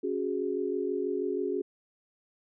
sine chord, C# suspended fourth, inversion none, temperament just, 277.2 / 369.6 / 415.8 Hz, C#4 / F#4 / G#4, 0 / -2 / +2 cents, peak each -35 / -31 / -32 dBFS, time 0.03-1.62 s, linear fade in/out 10 ms, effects none

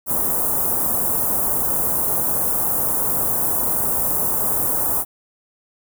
white band-stop noise, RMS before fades -20 dBFS, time 0.06-5.05 s, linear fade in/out 50 ms, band 1100 to 10000 Hz, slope 24 dB/octave, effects none

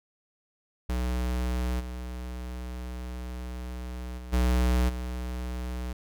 square tone with level steps, 61.74 Hz, B1, in tune, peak -27 / -35 / -39 / -22 / -32 dBFS, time 0.89-5.93 s, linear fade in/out 5 ms, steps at 1.79 / 4.17 / 4.32 / 4.88 s, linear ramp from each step 20 ms, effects none

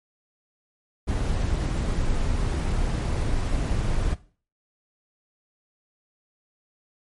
brown noise, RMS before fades -24 dBFS, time 1.07-4.15 s, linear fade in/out 20 ms, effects noise-tail reverb RT60 0.4 s tail -17 dB re dry + MP3 48 kbps

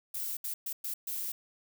violet noise bursts at uneven times, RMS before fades -36 dBFS, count 5, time 0.14-0.37 / 0.44-0.54 / 0.66-0.73 / 0.84-0.94 / 1.07-1.32 s, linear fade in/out 5 ms, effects none

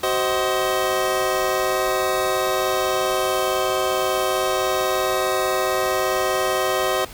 25% pulse chord, C diminished, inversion second, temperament just, 376.7 / 523.3 / 627.9 Hz, Gb4 / C5 / Eb5, +31 / 0 / +16 cents, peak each -20 dBFS, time 0.03-7.05 s, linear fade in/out 5 ms, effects pink hiss -40 dBFS RMS until 7.13 s

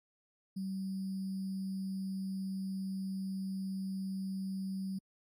sine tone with sample-and-hold, 191.6 Hz, G3, 39 cents flat, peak -35 dBFS, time 0.56-4.99 s, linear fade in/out 10 ms, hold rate 4900 Hz, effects AAC 48 kbps

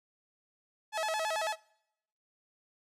sawtooth tone with vibrato, 744 Hz, F#5, 9 cents sharp, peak -27 dBFS, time 0.92-1.56 s, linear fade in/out 50 ms, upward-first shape square, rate 9.1 Hz, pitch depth 250 cents each way, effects noise-tail reverb RT60 0.8 s tail -24 dB re dry + low-pass 10000 Hz 12 dB/octave

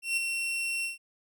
40% pulse tone with ADSR envelope, 2721 Hz, F7, 46 cents flat, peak -23 dBFS, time 0.02-0.98 s, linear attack 150 ms, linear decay 10 ms, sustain -5 dB, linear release 140 ms, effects none

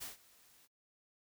white noise with ADSR envelope, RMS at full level -43 dBFS, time 0-0.68 s, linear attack 25 ms, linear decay 140 ms, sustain -22 dB, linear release 34 ms, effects noise-tail reverb RT60 0.1 s tail -24 dB re dry

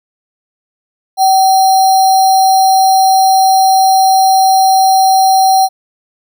sine tone with sample-and-hold, 763 Hz, G5, 47 cents flat, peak -5 dBFS, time 1.17-5.69 s, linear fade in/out 50 ms, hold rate 4900 Hz, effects none

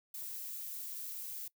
violet noise, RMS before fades -43 dBFS, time 0.14-1.48 s, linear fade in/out 5 ms, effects noise-tail reverb RT60 0.1 s tail -22 dB re dry

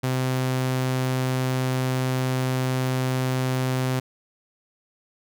sawtooth tone, 129.2 Hz, C3, 21 cents flat, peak -18 dBFS, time 0.03-4 s, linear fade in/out 10 ms, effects none

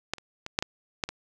clicks, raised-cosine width 0.2 ms, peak -10 / -28 / -18 / -6 / -11 / -9 / -17 dBFS, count 7, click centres 0.136 / 0.183 / 0.464 / 0.589 / 0.625 / 1.038 / 1.09 s, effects none

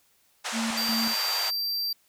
pink band-pass noise, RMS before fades -32 dBFS, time 0.44-1.51 s, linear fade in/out 20 ms, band 660 to 8600 Hz, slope 24 dB/octave
sine tone with tremolo, 226.7 Hz, A#3, 48 cents flat, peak -27 dBFS, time 0.52-1.15 s, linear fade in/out 50 ms, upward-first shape square, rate 2.7 Hz, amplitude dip 55%
square tone, 4699 Hz, D8, in tune, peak -27 dBFS, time 0.77-1.93 s, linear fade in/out 5 ms
effects white hiss -65 dBFS RMS until 2.08 s

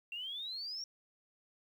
sine exponential sweep, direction up, 2716 to 5640 Hz, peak -39 dBFS, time 0.12-0.84 s, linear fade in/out 2 ms, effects 11-bit

